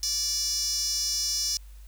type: tone with high-pass filter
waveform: sawtooth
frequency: 582 Hz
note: D5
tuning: 16 cents flat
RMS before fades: -28 dBFS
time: 0.03-1.57 s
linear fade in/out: 0 ms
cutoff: 5400 Hz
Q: 8.7
effects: added 50 Hz sine -43 dBFS peak until 1.87 s + white hiss -60 dBFS RMS until 1.87 s